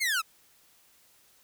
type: linear sweep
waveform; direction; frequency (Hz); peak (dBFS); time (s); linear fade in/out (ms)
sawtooth; down; 2217 to 1236; -22; 0-0.22; 20
effects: white hiss -62 dBFS RMS until 1.43 s